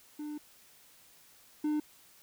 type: tone pair in turn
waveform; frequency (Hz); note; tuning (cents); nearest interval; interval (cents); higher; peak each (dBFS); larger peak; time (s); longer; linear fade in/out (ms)
triangle; 298.9 / 301.5; D4 / D4; +31 / +46; unison; 15; second; -35 / -26; second; 0.19-0.38 / 1.64-1.8; first; 5
effects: white hiss -60 dBFS RMS until 2.22 s